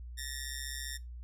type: ring-modulated tone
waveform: 10% pulse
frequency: 1823 Hz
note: A#6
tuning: 39 cents flat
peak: -27 dBFS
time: 0.17-0.98 s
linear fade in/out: 20 ms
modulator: 67.6 Hz
effects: noise-tail reverb RT60 0.2 s tail -19 dB re dry + added 60 Hz sine -42 dBFS peak until 1.23 s